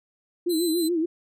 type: tone with vibrato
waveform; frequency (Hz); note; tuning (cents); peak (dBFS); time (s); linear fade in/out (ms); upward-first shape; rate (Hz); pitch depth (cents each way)
sine; 333.7; E4; +21; -21; 0.46-1.06; 10; sine; 7; 110
type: tone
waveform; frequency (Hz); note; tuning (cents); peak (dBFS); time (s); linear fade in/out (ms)
20% pulse; 4049; B7; +42; -24; 0.49-0.89; 20
effects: none